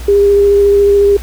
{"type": "tone with vibrato", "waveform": "sine", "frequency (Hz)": 403.2, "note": "G4", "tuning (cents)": 49, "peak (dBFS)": -5, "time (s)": [0.08, 1.17], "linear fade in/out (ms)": 5, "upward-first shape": "square", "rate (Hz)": 14, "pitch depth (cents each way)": 9, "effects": ["added 60 Hz sine -22 dBFS peak until 1.22 s", "pink hiss -33 dBFS RMS until 1.22 s"]}